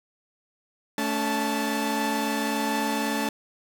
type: tone cluster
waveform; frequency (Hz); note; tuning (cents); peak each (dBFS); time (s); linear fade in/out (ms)
sawtooth; 219.6 / 283.3 / 877; A3 / C#4 / A5; -3 / +38 / -6; -25; 0.98-3.29; 2
effects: none